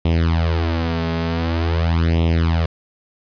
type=tone with flanger; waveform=sawtooth; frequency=82.8 Hz; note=E2; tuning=8 cents sharp; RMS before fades=-18 dBFS; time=0.05-2.66 s; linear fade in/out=5 ms; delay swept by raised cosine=0.32 to 4.72 ms; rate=0.46 Hz; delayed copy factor=+0.9; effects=resampled to 11025 Hz + 7-bit